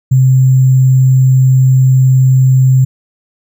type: tone with sample-and-hold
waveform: sine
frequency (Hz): 130.81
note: C3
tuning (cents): 0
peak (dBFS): -4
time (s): 0.11-2.85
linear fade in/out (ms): 10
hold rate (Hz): 7350
effects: none